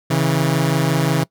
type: tone pair together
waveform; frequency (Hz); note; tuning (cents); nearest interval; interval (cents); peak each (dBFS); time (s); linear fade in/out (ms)
sawtooth; 136.6 / 162.21; C#3 / E3; -25 / -28; minor third; 297; -14; 0.1-1.24; 10
effects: noise-tail reverb RT60 0.1 s tail -22 dB re dry